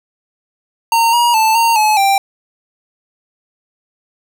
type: tone with pitch steps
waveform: square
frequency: 919 / 953 / 881 / 921 / 856 / 787 Hz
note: A#5 / A#5 / A5 / A#5 / A5 / G5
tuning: -25 / +38 / +2 / -21 / -48 / +7 cents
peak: -10 dBFS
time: 0.92-2.18 s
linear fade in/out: 2 ms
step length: 210 ms
effects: none